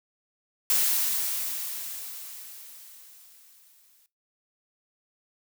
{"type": "noise with exponential decay", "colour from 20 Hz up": "blue", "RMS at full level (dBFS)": -22, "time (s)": [0.7, 4.06], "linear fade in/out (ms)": 0, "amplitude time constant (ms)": 730, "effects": ["noise-tail reverb RT60 0.2 s tail -17 dB re dry"]}